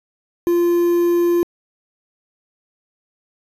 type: tone with quantisation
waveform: triangle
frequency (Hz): 346.3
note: F4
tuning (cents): -15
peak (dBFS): -11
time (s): 0.47-1.43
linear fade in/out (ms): 0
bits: 6
effects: resampled to 32000 Hz